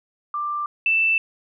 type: tone pair in turn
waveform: sine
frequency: 1183 / 2656 Hz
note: D6 / E7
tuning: +12 / +12 cents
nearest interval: octave + major second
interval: 1400 cents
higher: second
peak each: -23 / -16 dBFS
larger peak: second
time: 0.34-0.66 / 0.86-1.18 s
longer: neither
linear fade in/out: 2 ms
effects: none